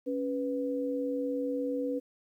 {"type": "tone pair together", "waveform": "sine", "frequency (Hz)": [277.2, 493.9], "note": ["C#4", "B4"], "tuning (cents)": [0, 0], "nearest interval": "minor seventh", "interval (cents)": 1000, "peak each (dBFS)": [-32, -32], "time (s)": [0.06, 2], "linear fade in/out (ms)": 20, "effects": ["11-bit"]}